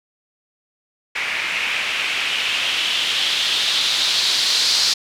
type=noise with low-pass filter sweep; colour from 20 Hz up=blue; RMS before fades=-20 dBFS; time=1.15-4.94 s; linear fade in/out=10 ms; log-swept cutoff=2200 to 4600 Hz; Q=3.1; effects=none